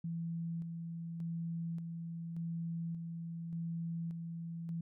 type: tone with tremolo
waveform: sine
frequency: 167 Hz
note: E3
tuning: 23 cents sharp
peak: -36 dBFS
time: 0.04-4.81 s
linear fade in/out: 5 ms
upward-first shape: square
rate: 0.86 Hz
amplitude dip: 35%
effects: none